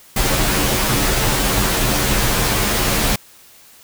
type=noise with comb filter; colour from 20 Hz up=pink; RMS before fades=-17 dBFS; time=0.16-3.16 s; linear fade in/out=5 ms; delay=12 ms; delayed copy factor=-1; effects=white hiss -46 dBFS RMS until 3.83 s